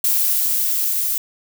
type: noise with level ramp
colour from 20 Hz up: violet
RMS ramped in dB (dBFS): -17 to -21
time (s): 0.04-1.18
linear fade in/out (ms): 2
effects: none